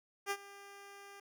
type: tone with ADSR envelope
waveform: 10% pulse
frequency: 400 Hz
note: G4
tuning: 35 cents sharp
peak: -24 dBFS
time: 0.26-1.2 s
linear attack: 47 ms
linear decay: 57 ms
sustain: -19 dB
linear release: 5 ms
effects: none